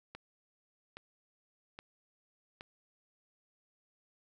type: click train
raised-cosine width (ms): 0.3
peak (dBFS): -29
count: 4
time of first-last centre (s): 0.15-2.609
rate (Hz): 1.22
effects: 11-bit